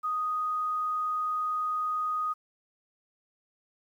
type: tone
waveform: sine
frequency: 1244.5 Hz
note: D#6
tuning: in tune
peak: -27 dBFS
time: 0.03-2.34 s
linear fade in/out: 20 ms
effects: 10-bit